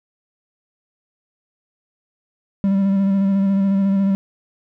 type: tone with vibrato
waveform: triangle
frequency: 195.8 Hz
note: G3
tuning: 2 cents flat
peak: -12 dBFS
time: 2.64-4.15 s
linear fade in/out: 0 ms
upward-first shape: square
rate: 14 Hz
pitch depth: 20 cents each way
effects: none